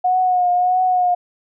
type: tone with vibrato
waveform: sine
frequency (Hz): 727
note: F#5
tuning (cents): -31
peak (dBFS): -13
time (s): 0.04-1.15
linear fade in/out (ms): 10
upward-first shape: triangle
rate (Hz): 1.6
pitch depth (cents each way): 39
effects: none